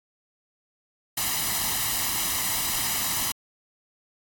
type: noise with comb filter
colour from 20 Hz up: white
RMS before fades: -26 dBFS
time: 1.17-3.32 s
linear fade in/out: 5 ms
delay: 1 ms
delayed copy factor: +0.65
effects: AAC 64 kbps